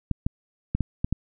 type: clicks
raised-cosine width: 5 ms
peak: -11 dBFS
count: 6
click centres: 0.113 / 0.265 / 0.75 / 0.807 / 1.045 / 1.126 s
effects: none